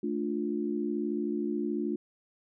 sine chord, D minor, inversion second, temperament just, 220.2 / 293.7 / 352.4 Hz, A3 / D4 / F4, +2 / 0 / +16 cents, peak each -33 / -33 / -33 dBFS, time 0.03-1.96 s, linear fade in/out 5 ms, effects none

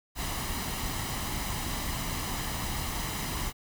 pink noise with comb filter, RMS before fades -33 dBFS, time 0.15-3.53 s, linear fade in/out 50 ms, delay 1 ms, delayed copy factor +0.5, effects none

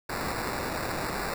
blue noise with sample-and-hold, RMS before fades -32 dBFS, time 0.09-1.34 s, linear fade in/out 5 ms, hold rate 3150 Hz, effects none

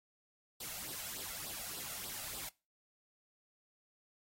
white noise with flanger, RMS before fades -44 dBFS, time 0.6-2.49 s, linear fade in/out 5 ms, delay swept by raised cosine 0.22 to 1.52 ms, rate 3.4 Hz, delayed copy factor +0.7, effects noise-tail reverb RT60 0.3 s tail -23 dB re dry + AAC 48 kbps

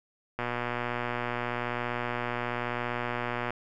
click train, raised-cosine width 0.5 ms, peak -16 dBFS, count 378, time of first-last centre 0.39-3.506 s, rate 121 Hz, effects none

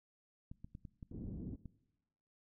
clicks, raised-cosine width 5 ms, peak -36 dBFS, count 6, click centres 0.515 / 0.645 / 0.751 / 0.852 / 1.028 / 1.657 s
white low-pass noise, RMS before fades -45 dBFS, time 1.11-1.56 s, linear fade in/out 5 ms, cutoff 280 Hz, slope 24 dB/octave
effects noise-tail reverb RT60 1.0 s tail -20 dB re dry

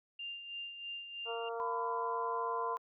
sine tone with tremolo, 2794 Hz, F7, in tune, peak -39 dBFS, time 0.19-1.49 s, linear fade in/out 5 ms, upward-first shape sine, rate 3.1 Hz, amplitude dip 55%
harmonic tone, 230.9 Hz, A#3, 16 cents flat, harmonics 2 / 3 / 4 / 5 / 6, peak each -39 / -43 / -45 / -47 / -49 dBFS, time 1.25-2.78 s, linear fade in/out 50 ms
sine tone with pitch glide, 1007 to 1019.9 Hz, B5 to C6, +33 to -45 cents, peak -35 dBFS, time 1.6-2.77 s, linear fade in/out 0 ms, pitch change +22 cents, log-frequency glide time 1.89-2.47 s
effects none

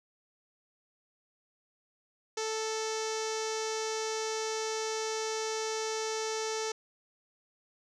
sawtooth tone with low-pass filter, 440 Hz, A4, in tune, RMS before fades -34 dBFS, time 2.37-6.72 s, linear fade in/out 5 ms, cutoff 6100 Hz, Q 4.1, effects none

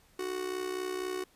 45% pulse tone with amplitude modulation, 370 Hz, F#4, in tune, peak -30 dBFS, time 0.19-1.24 s, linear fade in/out 5 ms, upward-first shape sine, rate 64.1 Hz, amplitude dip 70%, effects pink hiss -64 dBFS RMS until 1.35 s + resampled to 32000 Hz

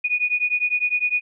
sine beating tone pair, 2461 / 2470.9 Hz, D#7 / D#7, -20 / -13 cents, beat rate 9.9 Hz, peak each -22 dBFS, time 0.04-1.21 s, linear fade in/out 10 ms, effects none

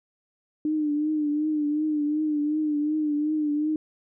sine tone with vibrato, 301.5 Hz, D4, 46 cents sharp, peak -22 dBFS, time 0.65-3.76 s, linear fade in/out 2 ms, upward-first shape triangle, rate 2.7 Hz, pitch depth 59 cents each way, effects none

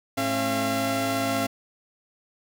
sawtooth tone cluster, 108.3 / 215.5 / 269.7 / 682 Hz, A2 / A3 / C#4 / F5, -27 / -36 / -47 / -41 cents, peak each -30 / -32 / -23 / -23 dBFS, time 0.17-1.47 s, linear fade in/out 10 ms, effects none

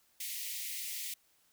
white high-pass noise, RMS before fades -40 dBFS, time 0.2-1.14 s, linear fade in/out 5 ms, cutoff 1900 Hz, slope 96 dB/octave, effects white hiss -70 dBFS RMS until 1.52 s

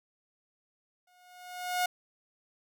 sawtooth tone with exponential growth, 722 Hz, F#5, 43 cents flat, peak -21 dBFS, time 1.07-1.86 s, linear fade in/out 5 ms, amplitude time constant 170 ms, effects none

